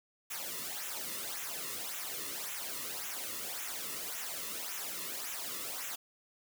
white noise with flanger, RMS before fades -40 dBFS, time 0.3-5.96 s, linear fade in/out 10 ms, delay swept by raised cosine 0.21 to 1.31 ms, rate 1.8 Hz, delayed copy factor -0.7, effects none

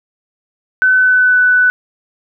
sine tone with pitch glide, 1514 to 1493.2 Hz, F#6 to F#6, +39 to +15 cents, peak -7 dBFS, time 0.82-1.7 s, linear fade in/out 0 ms, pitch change -24 cents, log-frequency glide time 0.94-1.39 s, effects none

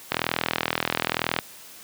click train, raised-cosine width 0.3 ms, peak -5 dBFS, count 53, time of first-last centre 0.12-1.388 s, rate 41 Hz, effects white hiss -45 dBFS RMS until 1.83 s + high-pass 100 Hz 12 dB/octave

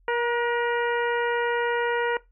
harmonic tone with a mistuned harmonic, 474.5 Hz, A#4, 31 cents sharp, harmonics 1 / 2 / 3 / 4 / 5 / 6, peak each -25 / -27 / -30 / -32 / -38 / -41 dBFS, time 0.08-2.17 s, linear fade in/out 2 ms, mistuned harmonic 3, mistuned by +28 cents, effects noise-tail reverb RT60 0.2 s tail -20 dB re dry + added 42 Hz sine -56 dBFS peak until 2.31 s

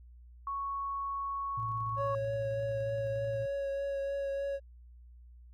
sine tone, 1108.7 Hz, C#6, in tune, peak -33 dBFS, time 0.47-2.15 s, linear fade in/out 2 ms
sine tone with tremolo, 113.5 Hz, A#2, 46 cents flat, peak -36 dBFS, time 1.57-3.46 s, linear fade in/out 10 ms, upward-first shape square, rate 17 Hz, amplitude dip 30%
triangle tone with vibrato, 554.4 Hz, C#5, in tune, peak -30 dBFS, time 1.96-4.6 s, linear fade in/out 50 ms, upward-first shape triangle, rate 3.3 Hz, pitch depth 15 cents each way
effects added 60 Hz sine -51 dBFS peak until 5.53 s

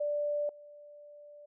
sine tone with level steps, 587.3 Hz, D5, in tune, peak -29 / -49 dBFS, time 0-1.46 s, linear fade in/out 10 ms, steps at 0.49 s, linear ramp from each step 2 ms, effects none

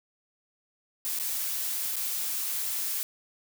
blue noise with dropouts, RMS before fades -31 dBFS, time 1.05-3.03 s, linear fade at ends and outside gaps 0 ms, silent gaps 1.188-1.198 / 1.958-1.965 s, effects none

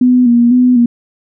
sine tone with vibrato, 243.8 Hz, B3, 22 cents flat, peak -5 dBFS, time 0.01-0.86 s, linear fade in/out 5 ms, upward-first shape square, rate 2 Hz, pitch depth 43 cents each way, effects none

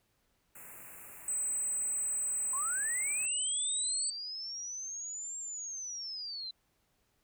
white band-stop noise, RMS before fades -50 dBFS, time 0.55-3.26 s, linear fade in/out 5 ms, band 2700 to 7100 Hz, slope 96 dB/octave
sine tone, 8080 Hz, B8, 39 cents sharp, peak -31 dBFS, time 1.28-4.1 s, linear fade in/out 2 ms
sine linear two-way sweep, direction up then down, 1010 to 7470 to 3994 Hz, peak -38 dBFS, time 2.53-6.51 s, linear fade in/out 5 ms, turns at 5.38 s
effects pink hiss -75 dBFS RMS until 7.23 s

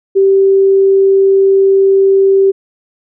sine tone, 389.1 Hz, G4, 13 cents flat, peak -5 dBFS, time 0.15-2.52 s, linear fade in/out 20 ms, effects none

